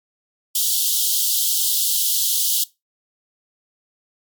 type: high-pass noise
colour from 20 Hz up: white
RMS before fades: -19 dBFS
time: 0.55-2.64 s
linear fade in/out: 5 ms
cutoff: 3000 Hz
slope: 96 dB/octave
effects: noise-tail reverb RT60 0.2 s tail -19 dB re dry + MP3 96 kbps